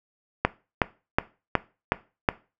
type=click train; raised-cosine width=0.5 ms; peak=-3 dBFS; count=6; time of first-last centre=0.45-2.288 s; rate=2.72 Hz; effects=noise-tail reverb RT60 0.3 s tail -18 dB re dry